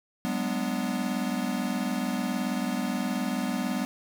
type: chord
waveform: square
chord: G# half-diminished seventh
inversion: third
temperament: equal with one note detuned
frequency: 189.21 / 207.7 / 246.9 / 293.7 Hz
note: F#3 / G#3 / B3 / D4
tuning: +39 / 0 / 0 / 0 cents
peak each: -34 / -34 / -31 / -37 dBFS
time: 0.25-3.85 s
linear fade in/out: 0 ms
effects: none